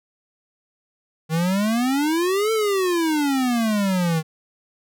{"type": "exponential two-way sweep", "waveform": "square", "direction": "up then down", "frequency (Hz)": [155.56, 450.5, 155.56], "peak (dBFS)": -19, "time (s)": [1.29, 4.23], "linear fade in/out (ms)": 50, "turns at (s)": 2.52, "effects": []}